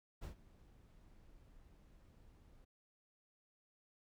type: noise with ADSR envelope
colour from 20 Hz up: brown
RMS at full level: -43 dBFS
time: 0.21-2.65 s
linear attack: 25 ms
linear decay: 110 ms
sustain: -20 dB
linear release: 10 ms
effects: none